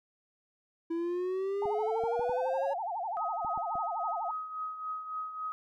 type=exponential sweep; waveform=triangle; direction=up; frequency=329.6 to 561 Hz; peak=-28 dBFS; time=0.9-2.74 s; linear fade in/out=10 ms
type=tone with vibrato; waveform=sine; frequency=789 Hz; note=G5; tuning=11 cents sharp; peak=-32 dBFS; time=1.62-4.31 s; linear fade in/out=2 ms; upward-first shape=sine; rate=12 Hz; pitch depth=250 cents each way
type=clicks; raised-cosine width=3 ms; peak=-34 dBFS; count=7; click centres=1.656 / 2.038 / 2.194 / 2.295 / 3.448 / 3.576 / 3.755 s
type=tone with tremolo; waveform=sine; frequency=1262 Hz; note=D#6; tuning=24 cents sharp; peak=-32 dBFS; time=3.17-5.52 s; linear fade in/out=0 ms; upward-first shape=triangle; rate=3.6 Hz; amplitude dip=65%
effects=none